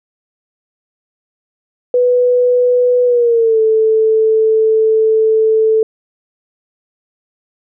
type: tone with pitch glide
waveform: sine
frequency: 493.9 to 440 Hz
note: B4 to A4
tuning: 0 to 0 cents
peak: -8 dBFS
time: 1.94-5.83 s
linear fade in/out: 2 ms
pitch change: -200 cents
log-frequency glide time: 3.05-3.6 s
effects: none